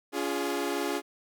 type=chord; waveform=sawtooth; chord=Db major; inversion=none; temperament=equal with one note detuned; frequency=284.3 / 349.2 / 415.3 Hz; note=Db4 / F4 / Ab4; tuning=+44 / 0 / 0 cents; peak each=-29 dBFS; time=0.12-1.02 s; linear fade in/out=50 ms; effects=none